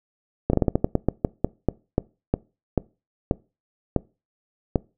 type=slowing click train; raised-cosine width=2 ms; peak=-5 dBFS; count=18; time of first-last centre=0.5-4.758 s; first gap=33 ms; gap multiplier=1.22; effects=noise-tail reverb RT60 0.3 s tail -23 dB re dry